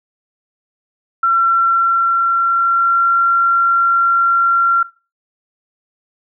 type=tone with pitch glide; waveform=sine; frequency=1357 to 1372 Hz; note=E6 to F6; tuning=+50 to -31 cents; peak=-10 dBFS; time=1.23-4.83 s; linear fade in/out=5 ms; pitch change=+19 cents; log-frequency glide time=1.51-3.2 s; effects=noise-tail reverb RT60 0.3 s tail -18 dB re dry